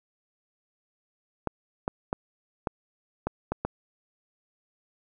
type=clicks; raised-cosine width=1 ms; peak=-13 dBFS; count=7; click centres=1.473 / 1.879 / 2.129 / 2.672 / 3.27 / 3.52 / 3.65 s; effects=none